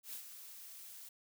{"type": "noise with ADSR envelope", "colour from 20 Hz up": "blue", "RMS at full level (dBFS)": -44, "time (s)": [0.03, 1.09], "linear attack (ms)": 100, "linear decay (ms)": 92, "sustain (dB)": -8, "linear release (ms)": 6, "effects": []}